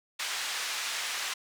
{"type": "band-pass noise", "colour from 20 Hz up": "pink", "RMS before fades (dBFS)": -34, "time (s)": [0.19, 1.34], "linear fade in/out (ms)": 10, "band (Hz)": [1500, 7400], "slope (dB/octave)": 12, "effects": []}